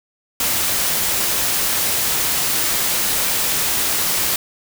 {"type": "noise", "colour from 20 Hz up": "white", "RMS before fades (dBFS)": -19, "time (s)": [0.4, 4.36], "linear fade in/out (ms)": 2, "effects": []}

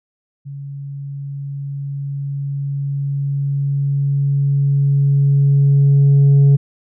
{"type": "tone with level ramp", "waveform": "sine", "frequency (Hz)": 140, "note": "C#3", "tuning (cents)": 18, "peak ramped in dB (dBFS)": [-27, -4], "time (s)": [0.45, 6.57], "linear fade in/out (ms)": 20, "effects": ["tanh soft clip ceiling -6 dBFS"]}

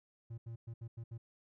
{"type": "tone bursts at uneven times", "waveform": "triangle", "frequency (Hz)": 115.2, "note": "A#2", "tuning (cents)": -20, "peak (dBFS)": -40, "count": 6, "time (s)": [[0.3, 0.38], [0.46, 0.56], [0.67, 0.74], [0.81, 0.88], [0.97, 1.04], [1.11, 1.18]], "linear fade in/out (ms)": 10, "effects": []}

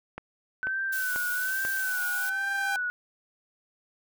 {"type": "click train", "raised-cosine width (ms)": 0.5, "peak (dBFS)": -21, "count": 4, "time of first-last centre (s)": [0.18, 1.651], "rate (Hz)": 2.04}
{"type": "tone with vibrato", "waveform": "sine", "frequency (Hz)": 1513, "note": "F#6", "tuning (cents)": 38, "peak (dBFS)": -27, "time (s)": [0.63, 2.9], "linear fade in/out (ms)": 0, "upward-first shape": "sine", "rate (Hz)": 1.2, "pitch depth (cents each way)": 66}
{"type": "noise", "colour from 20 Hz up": "blue", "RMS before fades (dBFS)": -36, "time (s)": [0.92, 2.3], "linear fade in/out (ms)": 10}
{"type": "tone with exponential growth", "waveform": "sawtooth", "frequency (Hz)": 798, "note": "G5", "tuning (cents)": 31, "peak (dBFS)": -25, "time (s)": [1.19, 2.76], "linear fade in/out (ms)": 1, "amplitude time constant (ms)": 340}
{"effects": []}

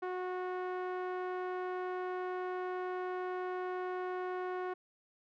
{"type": "tone with low-pass filter", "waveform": "sawtooth", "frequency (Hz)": 365.8, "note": "F#4", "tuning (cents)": -20, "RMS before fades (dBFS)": -38, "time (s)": [0.02, 4.74], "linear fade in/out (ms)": 10, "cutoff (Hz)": 1400, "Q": 1.2, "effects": []}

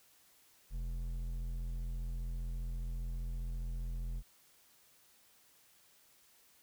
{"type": "tone with hard clipping", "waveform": "sine", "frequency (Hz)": 42.5, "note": "F1", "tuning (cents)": -46, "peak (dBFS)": -38, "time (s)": [0.7, 4.23], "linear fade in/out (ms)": 50, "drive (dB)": 8, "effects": ["white hiss -66 dBFS RMS until 6.62 s"]}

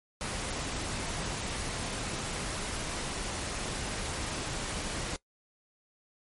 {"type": "noise", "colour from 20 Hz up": "pink", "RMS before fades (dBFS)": -35, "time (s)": [0.21, 5.16], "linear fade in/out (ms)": 0, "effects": ["noise-tail reverb RT60 0.1 s tail -20 dB re dry", "MP3 48 kbps"]}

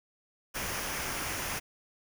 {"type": "noise with comb filter", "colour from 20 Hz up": "pink", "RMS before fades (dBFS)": -35, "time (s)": [0.54, 1.6], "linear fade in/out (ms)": 20, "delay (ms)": 0.25, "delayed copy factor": -0.5, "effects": []}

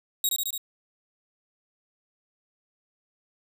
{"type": "tone with echo", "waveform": "10% pulse", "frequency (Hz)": 3800, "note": "A#7", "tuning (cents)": 33, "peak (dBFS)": -14, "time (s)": [0.24, 0.29], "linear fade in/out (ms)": 2, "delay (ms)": 72, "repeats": 4, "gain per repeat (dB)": -2, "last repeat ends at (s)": 0.578, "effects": []}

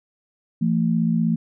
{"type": "tone pair together", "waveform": "sine", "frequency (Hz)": [168.85, 225], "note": ["E3", "A3"], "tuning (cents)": [42, 39], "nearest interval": "perfect fourth", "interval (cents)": 497, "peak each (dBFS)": -20, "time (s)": [0.61, 1.36], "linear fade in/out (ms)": 10, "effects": []}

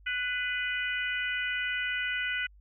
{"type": "harmonic tone with a mistuned harmonic", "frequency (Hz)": 493.9, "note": "B4", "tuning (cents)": 0, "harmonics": [3, 4, 5, 6], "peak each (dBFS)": [-32, -34, -36, -38], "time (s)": [0.06, 2.47], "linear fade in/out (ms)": 10, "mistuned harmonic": 4, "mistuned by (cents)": 28, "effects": ["added 50 Hz sine -53 dBFS peak until 2.6 s"]}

